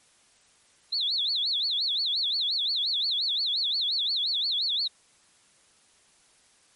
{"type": "tone with vibrato", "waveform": "sine", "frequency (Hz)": 3868, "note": "B7", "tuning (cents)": -37, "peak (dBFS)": -24, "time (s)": [0.92, 4.88], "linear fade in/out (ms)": 10, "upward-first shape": "sine", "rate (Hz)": 5.7, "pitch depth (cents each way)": 260, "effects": ["white hiss -61 dBFS RMS until 6.75 s", "MP3 48 kbps"]}